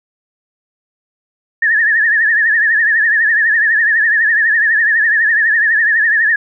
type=tone with vibrato; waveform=sine; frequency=1770 Hz; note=A6; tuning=10 cents sharp; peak=-9 dBFS; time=1.62-6.36 s; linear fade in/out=5 ms; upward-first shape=triangle; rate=12 Hz; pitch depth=120 cents each way; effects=none